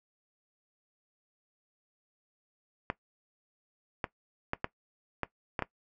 clicks, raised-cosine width 0.5 ms, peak -15 dBFS, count 7, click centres 2.901 / 4.042 / 4.534 / 4.644 / 5.233 / 5.592 / 5.623 s, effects noise-tail reverb RT60 0.1 s tail -18 dB re dry

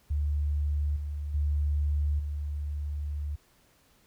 sine tone with level steps, 73.42 Hz, D2, in tune, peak -25 / -31 / -24 / -30 dBFS, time 0.1-3.36 s, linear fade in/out 10 ms, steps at 0.96 / 1.34 / 2.19 s, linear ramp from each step 5 ms, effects pink hiss -64 dBFS RMS until 4.06 s

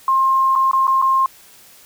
sine tone with dropouts, 1063 Hz, C6, 27 cents sharp, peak -12 dBFS, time 0.08-1.26 s, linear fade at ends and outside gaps 2 ms, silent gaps 0.554-0.559 / 0.713-0.732 / 0.87-0.878 / 1.017-1.023 s, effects white hiss -46 dBFS RMS until 1.85 s

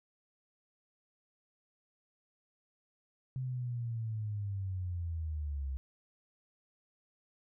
sine linear sweep, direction down, 130.81 to 65.41 Hz, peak -34 dBFS, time 3.36-5.77 s, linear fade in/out 0 ms, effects none

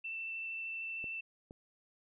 sine tone with vibrato, 2671 Hz, E7, 22 cents sharp, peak -38 dBFS, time 0.04-1.21 s, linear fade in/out 10 ms, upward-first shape sine, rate 13 Hz, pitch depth 9 cents each way
clicks, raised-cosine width 2 ms, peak -36 dBFS, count 2, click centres 1.042 / 1.509 s
effects none

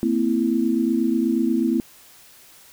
sine tone cluster, 227.9 / 256.2 / 330.3 Hz, A#3 / C4 / E4, -39 / -36 / +4 cents, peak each -22 dBFS, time 0.03-1.8 s, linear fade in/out 0 ms, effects white hiss -49 dBFS RMS until 2.72 s

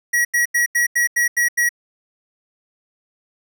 square tone bursts, 1914 Hz, A#6, 45 cents sharp, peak -15 dBFS, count 8, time 0.13-1.692 s, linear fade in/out 10 ms, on 120 ms, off 86 ms, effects none

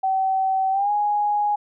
sine tone with pitch glide, 765 to 829.4 Hz, G5 to G#5, -42 to -3 cents, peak -18 dBFS, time 0.03-1.56 s, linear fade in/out 10 ms, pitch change +139 cents, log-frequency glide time 0.71-0.91 s, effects none

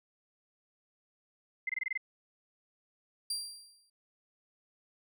sine tone bursts, 2069 Hz, C7, 20 cents flat, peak -30 dBFS, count 7, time 1.67-1.976 s, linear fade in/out 5 ms, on 24 ms, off 23 ms
30% pulse tone with exponential decay, 4737 Hz, D8, 14 cents sharp, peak -28 dBFS, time 3.3-3.9 s, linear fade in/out 5 ms, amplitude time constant 130 ms
effects none

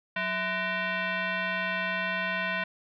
sine tone with frequency modulation, 183.7 Hz, F#3, 12 cents flat, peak -27 dBFS, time 0.16-2.64 s, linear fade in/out 5 ms, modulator 839 Hz, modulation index 3, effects none

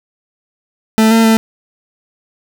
40% pulse tone with pitch steps, 220.3 / 225.9 / 222.7 Hz, A3 / A3 / A3, +2 / +46 / +21 cents, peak -6 dBFS, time 0.98-1.37 s, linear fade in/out 0 ms, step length 130 ms, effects none

